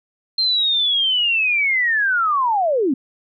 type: linear sweep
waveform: sine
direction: down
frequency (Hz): 4186 to 239.7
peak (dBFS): -15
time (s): 0.38-2.94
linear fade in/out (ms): 5
effects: none